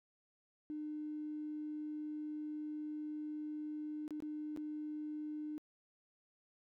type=tone with dropouts; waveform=triangle; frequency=302.7 Hz; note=D#4; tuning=48 cents flat; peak=-36 dBFS; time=0.7-5.58 s; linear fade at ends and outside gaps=0 ms; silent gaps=4.079-4.107 / 4.203-4.223 / 4.563-4.573 s; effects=tanh soft clip ceiling -38 dBFS